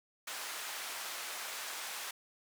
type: band-pass noise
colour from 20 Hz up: pink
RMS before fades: -42 dBFS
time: 0.27-2.11 s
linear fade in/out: 5 ms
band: 980 to 15000 Hz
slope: 12 dB/octave
effects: none